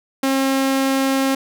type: tone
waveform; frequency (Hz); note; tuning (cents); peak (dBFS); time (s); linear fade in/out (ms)
sawtooth; 268.9; C4; +47; -12; 0.23-1.35; 5
effects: none